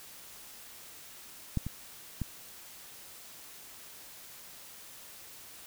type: clicks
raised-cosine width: 5 ms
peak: -16 / -23 / -20 dBFS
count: 3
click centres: 1.573 / 1.666 / 2.217 s
effects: white hiss -50 dBFS RMS until 5.66 s